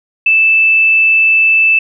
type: tone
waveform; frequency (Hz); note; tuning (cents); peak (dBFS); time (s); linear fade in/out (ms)
sine; 2637; E7; 0; -6; 0.26-1.79; 5
effects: none